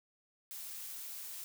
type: noise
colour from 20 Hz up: blue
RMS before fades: -45 dBFS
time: 0.51-1.44 s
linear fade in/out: 0 ms
effects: none